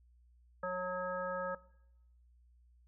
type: harmonic tone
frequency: 182.3 Hz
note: F#3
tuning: 25 cents flat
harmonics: 1 / 3 / 5 / 7 / 9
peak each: -47 / -37 / -44 / -40 / -45 dBFS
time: 0.63-1.55 s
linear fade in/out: 5 ms
effects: noise-tail reverb RT60 0.8 s tail -20 dB re dry + added 60 Hz sine -62 dBFS peak until 2.87 s